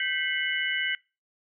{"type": "tone cluster", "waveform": "sine", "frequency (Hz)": [1555, 1985, 2140, 2968], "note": ["G6", "B6", "C7", "F#7"], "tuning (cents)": [-14, 8, 38, 5], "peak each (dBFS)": -31, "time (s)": [0, 0.95], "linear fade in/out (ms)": 2, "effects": ["noise-tail reverb RT60 0.3 s tail -25 dB re dry"]}